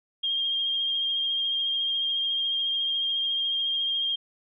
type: tone with vibrato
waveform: sine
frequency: 3217 Hz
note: G7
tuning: 44 cents sharp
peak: -24 dBFS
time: 0.23-4.16 s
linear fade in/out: 10 ms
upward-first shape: sine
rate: 14 Hz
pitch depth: 20 cents each way
effects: none